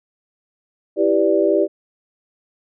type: chord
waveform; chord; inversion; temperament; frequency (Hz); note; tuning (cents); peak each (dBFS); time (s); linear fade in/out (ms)
sine; E minor seventh; none; equal; 329.6 / 392 / 493.9 / 587.3; E4 / G4 / B4 / D5; 0 / 0 / 0 / 0; -19 / -17 / -23 / -18; 0.96-1.68; 50
effects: none